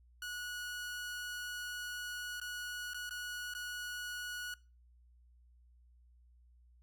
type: tone with dropouts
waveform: sawtooth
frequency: 1462 Hz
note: F#6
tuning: 21 cents flat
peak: -37 dBFS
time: 0.22-4.54 s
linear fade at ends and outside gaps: 2 ms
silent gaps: 2.4-2.414 / 2.935-2.944 / 3.094-3.108 / 3.538-3.549 s
effects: noise-tail reverb RT60 0.3 s tail -21 dB re dry + added 60 Hz sine -61 dBFS peak until 6.82 s